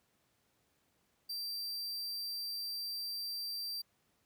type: tone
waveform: 45% pulse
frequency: 4699 Hz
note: D8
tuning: in tune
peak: -37 dBFS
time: 1.29-3.82 s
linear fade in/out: 10 ms
effects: pink hiss -75 dBFS RMS until 4.25 s + high-pass 80 Hz 12 dB/octave